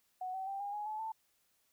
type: tone with pitch steps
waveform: sine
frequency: 740 / 762.6 / 785.8 / 809.8 / 834.5 / 859.9 / 886.1 Hz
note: F#5 / G5 / G5 / G#5 / G#5 / A5 / A5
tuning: 0 / -48 / +4 / -44 / +8 / -40 / +12 cents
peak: -37 dBFS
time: 0.21-1.12 s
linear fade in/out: 5 ms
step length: 130 ms
effects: white hiss -75 dBFS RMS until 1.72 s